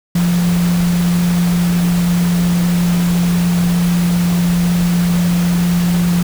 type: tone in noise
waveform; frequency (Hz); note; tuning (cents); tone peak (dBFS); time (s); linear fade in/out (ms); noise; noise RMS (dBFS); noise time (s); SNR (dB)
sine; 174.61; F3; 0; -11; 0.15-6.23; 5; pink; -25; 0.15-6.23; +11
effects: none